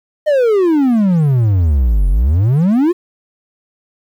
triangle exponential two-way sweep, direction down then up, 625 to 43.65 to 372.2 Hz, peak -7 dBFS, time 0.26-2.93 s, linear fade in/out 20 ms, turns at 2.09 s, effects 8-bit

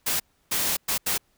white noise bursts at uneven times, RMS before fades -25 dBFS, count 4, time 0.06-0.2 / 0.51-0.77 / 0.88-0.98 / 1.06-1.18 s, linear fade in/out 10 ms, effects pink hiss -67 dBFS RMS until 1.37 s

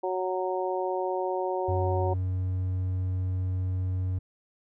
harmonic tone, 185 Hz, F#3, in tune, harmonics 2 / 3 / 4 / 5, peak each -30 / -32 / -33 / -34 dBFS, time 0.03-2.14 s, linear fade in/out 10 ms
triangle tone, 92.5 Hz, F#2, in tune, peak -24 dBFS, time 1.68-4.19 s, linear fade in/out 10 ms
effects none

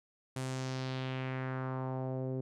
sawtooth tone with low-pass filter sweep, 130.5 Hz, C3, 4 cents flat, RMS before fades -37 dBFS, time 0.36-2.41 s, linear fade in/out 5 ms, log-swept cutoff 9700 to 410 Hz, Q 2, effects none

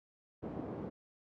pink band-pass noise, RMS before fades -42 dBFS, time 0.42-0.9 s, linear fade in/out 20 ms, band 160 to 490 Hz, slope 12 dB/octave, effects none

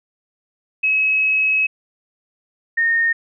sine tone pair in turn, 2565 / 1839 Hz, E7 / A#6, -48 / -24 cents, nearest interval tritone, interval 576 cents, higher first, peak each -14 dBFS, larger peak neither, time 0.83-1.67 / 2.77-3.13 s, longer first, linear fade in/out 10 ms, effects none

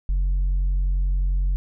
sine tone with tanh clipping, 45.69 Hz, F#1, 21 cents flat, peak -19 dBFS, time 0.09-1.56 s, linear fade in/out 0 ms, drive 2 dB, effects none

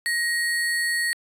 sine tone with sample-and-hold, 1885 Hz, A#6, 19 cents sharp, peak -21 dBFS, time 0.06-1.13 s, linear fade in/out 0 ms, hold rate 6300 Hz, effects resampled to 32000 Hz

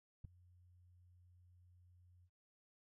sine tone with ADSR envelope, 89.2 Hz, F2, 37 cents sharp, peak -40 dBFS, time 0.24-2.3 s, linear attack 8 ms, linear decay 6 ms, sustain -24 dB, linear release 61 ms, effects none

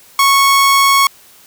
sawtooth tone, 1104 Hz, C#6, 7 cents flat, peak -4 dBFS, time 0.19-1.07 s, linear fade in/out 2 ms, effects white hiss -44 dBFS RMS until 1.46 s

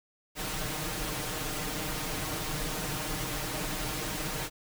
pink noise with comb filter, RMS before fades -34 dBFS, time 0.35-4.5 s, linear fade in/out 50 ms, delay 6.5 ms, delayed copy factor +0.9, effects none

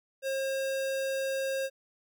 square tone, 537 Hz, C5, 45 cents sharp, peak -30 dBFS, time 0.22-1.7 s, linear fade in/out 50 ms, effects none

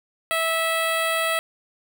10% pulse tone with notch filter, 653 Hz, E5, 17 cents flat, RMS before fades -23 dBFS, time 0.31-1.39 s, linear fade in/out 0 ms, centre 5500 Hz, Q 1.1, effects none

